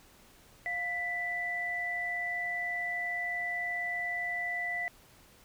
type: tone pair together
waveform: sine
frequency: 702 / 1981.2 Hz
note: F5 / B6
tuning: +9 / +5 cents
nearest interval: octave + tritone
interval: 1796 cents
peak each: -39 / -32 dBFS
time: 0.66-4.88 s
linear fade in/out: 0 ms
effects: pink hiss -59 dBFS RMS until 5.44 s